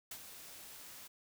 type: noise with ADSR envelope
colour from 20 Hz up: white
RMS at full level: -44 dBFS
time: 0.11-1.08 s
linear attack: 4 ms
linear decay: 61 ms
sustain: -8 dB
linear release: 14 ms
effects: none